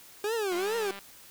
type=tone with vibrato; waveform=40% pulse; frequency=402.5 Hz; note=G4; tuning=46 cents sharp; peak=-27 dBFS; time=0.24-0.91 s; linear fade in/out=2 ms; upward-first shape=triangle; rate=2.4 Hz; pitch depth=280 cents each way
type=click train; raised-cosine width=0.3 ms; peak=-27 dBFS; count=94; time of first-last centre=0.52-0.99 s; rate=198 Hz
effects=white hiss -52 dBFS RMS until 1.3 s